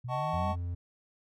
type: exponential sweep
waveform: sine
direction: up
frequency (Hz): 119.2 to 206.2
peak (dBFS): -35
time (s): 0.04-0.53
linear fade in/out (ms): 10
type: chord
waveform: triangle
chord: D# half-diminished seventh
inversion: none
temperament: equal with one note detuned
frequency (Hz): 622.3 / 752.9 / 880 / 1108.7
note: D#5 / F#5 / A5 / C#6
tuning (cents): 0 / +30 / 0 / 0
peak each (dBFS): -34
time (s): 0.08-0.56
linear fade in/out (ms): 50
type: tone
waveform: triangle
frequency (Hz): 87.31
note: F2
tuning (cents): 0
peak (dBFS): -30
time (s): 0.33-0.75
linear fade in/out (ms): 10
effects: none